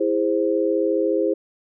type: chord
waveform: sine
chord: E augmented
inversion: none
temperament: equal with one note detuned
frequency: 329.6 / 409.1 / 523.3 Hz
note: E4 / G#4 / B#4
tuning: 0 / -26 / 0 cents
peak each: -22 dBFS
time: 0-1.34 s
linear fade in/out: 10 ms
effects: none